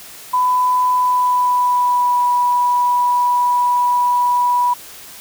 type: tone with pitch glide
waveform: sine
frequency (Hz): 1000 to 979.4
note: B5 to B5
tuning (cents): +21 to -15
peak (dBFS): -12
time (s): 0.33-4.74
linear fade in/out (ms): 10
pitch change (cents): -36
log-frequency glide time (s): 0.9-2.21
effects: white hiss -37 dBFS RMS until 5.2 s